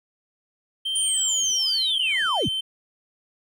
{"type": "tone with pitch glide", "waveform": "triangle", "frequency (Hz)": [3136, 3093], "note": ["G7", "G7"], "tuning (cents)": [0, -24], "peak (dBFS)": -22, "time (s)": [0.85, 2.61], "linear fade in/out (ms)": 10, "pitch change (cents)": -24, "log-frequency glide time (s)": [0.96, 2.08]}
{"type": "linear sweep", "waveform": "sine", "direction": "down", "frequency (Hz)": [9397, 46], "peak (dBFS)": -21, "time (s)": [0.95, 2.49], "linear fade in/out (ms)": 10}
{"effects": ["tanh soft clip ceiling -14 dBFS"]}